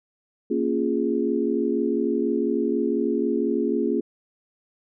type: chord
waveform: sine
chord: Bb minor seventh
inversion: none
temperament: equal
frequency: 233.1 / 277.2 / 349.2 / 415.3 Hz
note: Bb3 / Db4 / F4 / Ab4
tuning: 0 / 0 / 0 / 0 cents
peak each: -26 dBFS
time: 0.5-4.01 s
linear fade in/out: 10 ms
effects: none

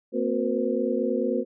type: tone cluster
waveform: sine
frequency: 230.2 / 259.3 / 365.9 / 472.6 / 517 Hz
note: A#3 / C4 / F#4 / A#4 / C5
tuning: -22 / -15 / -19 / +24 / -21 cents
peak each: -29 dBFS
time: 0.12-1.45 s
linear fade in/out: 50 ms
effects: none

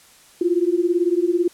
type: beating tone pair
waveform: sine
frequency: 340.2 / 358.2 Hz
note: F4 / F4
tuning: -45 / +44 cents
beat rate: 18 Hz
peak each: -19 dBFS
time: 0.41-1.48 s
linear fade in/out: 5 ms
effects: white hiss -50 dBFS RMS until 1.53 s + low-pass 11000 Hz 12 dB/octave

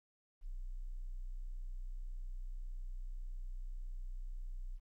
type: tone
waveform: sine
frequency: 30.87 Hz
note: B0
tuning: in tune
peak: -40 dBFS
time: 0.41-4.8 s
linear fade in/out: 50 ms
effects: 13-bit

